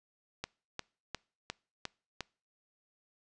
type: click train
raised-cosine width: 0.2 ms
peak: -19 dBFS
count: 6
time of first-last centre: 0.44-2.207 s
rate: 2.83 Hz
effects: noise-tail reverb RT60 0.4 s tail -25 dB re dry + resampled to 22050 Hz